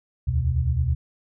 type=tone cluster; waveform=sine; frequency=71.7 / 81.1 / 125 Hz; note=D2 / E2 / B2; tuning=-41 / -28 / +21 cents; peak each=-24 dBFS; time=0.27-0.95 s; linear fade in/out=10 ms; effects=none